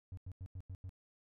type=tone bursts; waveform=triangle; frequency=93 Hz; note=F#2; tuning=9 cents sharp; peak=-40 dBFS; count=6; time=0.12-0.893 s; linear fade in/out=0 ms; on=53 ms; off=91 ms; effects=tanh soft clip ceiling -36 dBFS